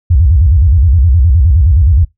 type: tone with vibrato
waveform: sine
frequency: 74 Hz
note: D2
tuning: 14 cents sharp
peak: -4 dBFS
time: 0.1-2.05 s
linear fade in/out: 10 ms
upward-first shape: square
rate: 9.6 Hz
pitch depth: 280 cents each way
effects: noise-tail reverb RT60 0.2 s tail -26 dB re dry